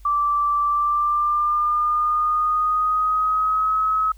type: tone with pitch glide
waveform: sine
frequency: 1168 to 1281.1 Hz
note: D6 to E6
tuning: -10 to -50 cents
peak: -17 dBFS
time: 0.05-4.12 s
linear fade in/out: 5 ms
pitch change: +160 cents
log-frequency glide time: 0.63-3.77 s
effects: added 48 Hz sine -42 dBFS peak until 4.17 s + white hiss -59 dBFS RMS until 4.17 s